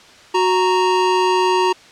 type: tone pair together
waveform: square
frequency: 369.1 / 932.3 Hz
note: F#4 / A#5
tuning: -4 / 0 cents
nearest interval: octave + major third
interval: 1604 cents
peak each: -17 dBFS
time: 0.34-1.73 s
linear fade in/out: 10 ms
effects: white hiss -44 dBFS RMS until 1.91 s + low-pass 5000 Hz 12 dB/octave

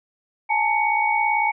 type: tone cluster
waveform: sine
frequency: 840 / 898 / 2234 Hz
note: G#5 / A5 / C#7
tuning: +19 / +35 / +13 cents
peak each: -22 dBFS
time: 0.49-1.52 s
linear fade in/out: 20 ms
effects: none

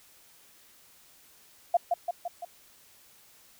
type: tone with echo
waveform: sine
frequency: 697 Hz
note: F5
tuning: 4 cents flat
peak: -18 dBFS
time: 1.74-1.77 s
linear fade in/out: 5 ms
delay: 170 ms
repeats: 4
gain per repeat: -4 dB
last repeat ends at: 2.45 s
effects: white hiss -58 dBFS RMS until 3.59 s

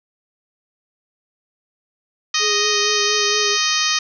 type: harmonic tone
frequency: 622.3 Hz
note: D#5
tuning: in tune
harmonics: 2 / 3 / 4 / 5 / 6 / 7 / 8 / 9 / 10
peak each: -25 / -25 / -25 / -25 / -25 / -25 / -25 / -25 / -25 dBFS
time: 2.34-3.99 s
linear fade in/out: 5 ms
type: tone with vibrato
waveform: sine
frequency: 415.3 Hz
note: G#4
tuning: in tune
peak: -23 dBFS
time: 2.39-3.58 s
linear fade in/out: 50 ms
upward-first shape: sine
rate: 4.3 Hz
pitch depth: 33 cents each way
effects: none

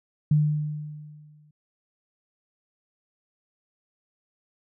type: tone with exponential decay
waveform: sine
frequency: 150.5 Hz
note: D3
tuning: 43 cents sharp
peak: -15 dBFS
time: 0.31-1.51 s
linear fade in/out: 5 ms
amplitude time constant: 260 ms
effects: none

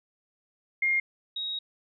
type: tone pair in turn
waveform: sine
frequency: 2126 / 3788 Hz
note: C7 / A#7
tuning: +27 / +27 cents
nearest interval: minor seventh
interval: 1000 cents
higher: second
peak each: -22 / -30 dBFS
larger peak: first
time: 0.82-1 / 1.36-1.59 s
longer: second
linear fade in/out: 5 ms
effects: none

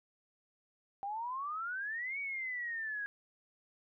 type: exponential two-way sweep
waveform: sine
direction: up then down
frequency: 779 to 2269 to 1633 Hz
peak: -36 dBFS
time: 1.03-3.06 s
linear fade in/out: 0 ms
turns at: 2.19 s
effects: none

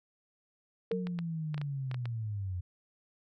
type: tone with exponential decay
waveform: sine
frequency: 456.5 Hz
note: A#4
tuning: 36 cents flat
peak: -27 dBFS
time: 0.91-1.2 s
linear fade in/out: 2 ms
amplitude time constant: 61 ms
type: clicks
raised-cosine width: 0.3 ms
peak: -26 dBFS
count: 9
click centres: 0.916 / 1.07 / 1.189 / 1.544 / 1.579 / 1.615 / 1.914 / 1.944 / 2.056 s
type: linear sweep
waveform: sine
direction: down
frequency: 187.2 to 87.31 Hz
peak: -33 dBFS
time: 0.92-2.61 s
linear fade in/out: 10 ms
effects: none

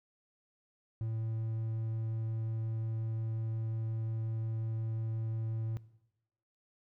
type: tone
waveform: triangle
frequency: 111.8 Hz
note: A2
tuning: 28 cents sharp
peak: -31 dBFS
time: 1.01-5.77 s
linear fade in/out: 0 ms
effects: noise-tail reverb RT60 0.9 s tail -19 dB re dry

